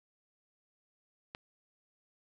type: click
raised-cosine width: 0.3 ms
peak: -25 dBFS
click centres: 1.349 s
effects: none